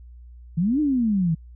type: exponential two-way sweep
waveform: sine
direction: up then down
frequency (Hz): 155.56 to 311.1 to 155.56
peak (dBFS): -18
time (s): 0.57-1.35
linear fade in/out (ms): 10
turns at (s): 0.8
effects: added 60 Hz sine -41 dBFS peak until 1.55 s